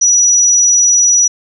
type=tone; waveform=sine; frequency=5860 Hz; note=F#8; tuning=18 cents flat; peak=-6 dBFS; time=0.01-1.28 s; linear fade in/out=10 ms; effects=none